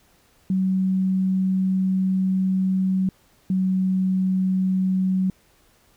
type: tone pair in turn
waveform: sine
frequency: 188.5 / 187.56 Hz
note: F#3 / F#3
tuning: +32 / +24 cents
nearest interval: unison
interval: 8 cents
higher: first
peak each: -18 dBFS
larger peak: neither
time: 0.5-3.09 / 3.5-5.3 s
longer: first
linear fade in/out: 2 ms
effects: pink hiss -59 dBFS RMS until 5.96 s